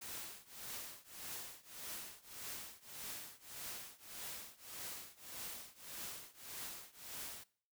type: noise with tremolo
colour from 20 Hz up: white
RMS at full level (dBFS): -45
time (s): 0.01-7.44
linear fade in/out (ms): 10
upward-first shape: triangle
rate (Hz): 1.7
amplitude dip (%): 95
effects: noise-tail reverb RT60 0.5 s tail -21 dB re dry